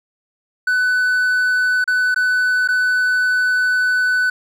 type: tone with dropouts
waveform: triangle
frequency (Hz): 1498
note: F#6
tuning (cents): +21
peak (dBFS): -12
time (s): 0.67-4.3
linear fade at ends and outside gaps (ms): 5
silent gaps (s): 1.842-1.876 / 2.145-2.16 / 2.677-2.686
effects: none